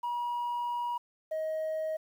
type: tone pair in turn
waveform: sine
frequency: 961 / 630.2 Hz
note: B5 / D#5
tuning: -48 / +22 cents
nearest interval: perfect fifth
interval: 730 cents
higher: first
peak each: -28 dBFS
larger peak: neither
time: 0.03-0.98 / 1.31-1.97 s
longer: first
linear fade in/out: 10 ms
effects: tanh soft clip ceiling -29 dBFS + 10-bit